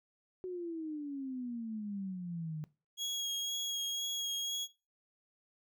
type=exponential sweep; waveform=sine; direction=down; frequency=372.9 to 150.8 Hz; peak=-37 dBFS; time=0.44-2.64 s; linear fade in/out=0 ms
type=tone with vibrato; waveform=30% pulse; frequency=3300 Hz; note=G#7; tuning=12 cents flat; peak=-32 dBFS; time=2.97-4.68 s; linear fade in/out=50 ms; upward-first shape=sine; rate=2 Hz; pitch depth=16 cents each way
effects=noise-tail reverb RT60 0.3 s tail -19 dB re dry